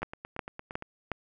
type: two click trains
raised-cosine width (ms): 0.5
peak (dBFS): -16 / -24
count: 4 / 8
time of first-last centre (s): 0.03-1.117 / 0.02-0.824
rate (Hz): 2.76 / 8.71
effects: none